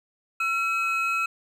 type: tone pair together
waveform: triangle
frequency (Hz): 1351 / 2550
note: E6 / D#7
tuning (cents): +42 / +42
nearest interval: major seventh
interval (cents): 1100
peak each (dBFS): -24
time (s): 0.4-1.26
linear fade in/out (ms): 5
effects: none